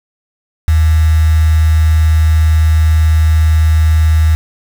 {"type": "tone with quantisation", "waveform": "sine", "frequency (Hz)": 79, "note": "D#2", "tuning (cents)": 27, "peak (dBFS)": -6, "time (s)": [0.68, 4.35], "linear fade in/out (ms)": 0, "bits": 4, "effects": []}